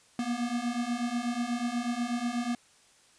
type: beating tone pair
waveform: square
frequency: 235.3 / 243.5 Hz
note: A#3 / B3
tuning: +16 / -24 cents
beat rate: 8.2 Hz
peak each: -34 / -32 dBFS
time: 0.19-2.55 s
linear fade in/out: 2 ms
effects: white hiss -61 dBFS RMS until 3.18 s + resampled to 22050 Hz